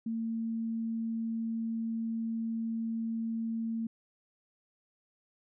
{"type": "tone", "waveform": "sine", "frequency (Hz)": 226.6, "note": "A#3", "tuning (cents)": -49, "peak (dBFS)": -31, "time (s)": [0.06, 3.87], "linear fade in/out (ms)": 5, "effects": []}